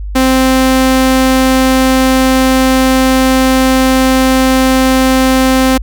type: tone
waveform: sawtooth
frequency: 261.2 Hz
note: C4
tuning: 3 cents flat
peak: -3 dBFS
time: 0.15-5.78 s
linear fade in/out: 10 ms
effects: added 50 Hz sine -18 dBFS peak until 5.82 s